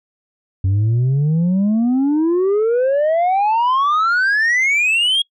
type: exponential sweep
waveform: sine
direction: up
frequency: 92.5 to 3322 Hz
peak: -10 dBFS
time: 0.64-5.22 s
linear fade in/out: 5 ms
effects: noise-tail reverb RT60 0.1 s tail -26 dB re dry + tanh soft clip ceiling -12 dBFS